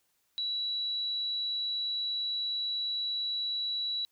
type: tone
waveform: sine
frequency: 3923 Hz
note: B7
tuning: 12 cents flat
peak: -30 dBFS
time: 0.38-4.05 s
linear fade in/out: 0 ms
effects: white hiss -74 dBFS RMS until 4.11 s